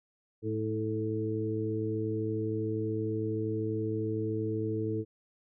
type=harmonic tone with a mistuned harmonic; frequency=108.5 Hz; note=A2; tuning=24 cents flat; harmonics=1 / 2 / 3 / 4; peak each=-34 / -40 / -34 / -34 dBFS; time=0.42-5.05 s; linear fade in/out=50 ms; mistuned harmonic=4; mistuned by=+17 cents; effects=none